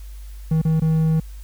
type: tone with dropouts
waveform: triangle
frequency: 159.4 Hz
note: D#3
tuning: 42 cents sharp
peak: -13 dBFS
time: 0.51-1.2 s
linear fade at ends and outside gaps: 5 ms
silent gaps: 0.617-0.65 / 0.799-0.818 s
effects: added 50 Hz sine -33 dBFS peak until 1.43 s + white hiss -52 dBFS RMS until 1.43 s